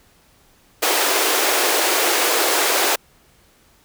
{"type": "high-pass noise", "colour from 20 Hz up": "pink", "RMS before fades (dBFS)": -18, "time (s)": [0.82, 2.96], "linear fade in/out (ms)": 10, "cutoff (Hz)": 330, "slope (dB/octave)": 48, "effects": ["pink hiss -55 dBFS RMS until 3.84 s"]}